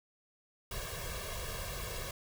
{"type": "noise with comb filter", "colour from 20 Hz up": "pink", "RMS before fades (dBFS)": -40, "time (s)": [0.71, 2.11], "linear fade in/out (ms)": 2, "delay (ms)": 1.8, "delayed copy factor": 0.9, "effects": []}